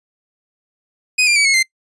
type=tone with pitch steps; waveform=sawtooth; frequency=2500 / 2388 / 2282 / 2180 / 2083 Hz; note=D#7 / D7 / C#7 / C#7 / C7; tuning=+8 / +28 / +50 / -29 / -8 cents; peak=-8 dBFS; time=1.18-1.63 s; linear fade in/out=10 ms; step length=90 ms; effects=noise-tail reverb RT60 0.1 s tail -23 dB re dry + resampled to 22050 Hz